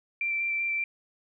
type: tone with vibrato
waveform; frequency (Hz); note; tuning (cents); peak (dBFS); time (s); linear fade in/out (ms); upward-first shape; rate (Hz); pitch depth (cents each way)
sine; 2349; D7; 0; -26; 0.21-0.84; 2; square; 5.2; 9
effects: none